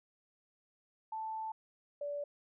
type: tone pair in turn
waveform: sine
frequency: 880 / 578.2 Hz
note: A5 / D5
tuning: 0 / -27 cents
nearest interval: perfect fifth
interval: 727 cents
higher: first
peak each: -37 / -36 dBFS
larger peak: second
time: 1.12-1.52 / 2.01-2.24 s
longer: first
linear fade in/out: 5 ms
effects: none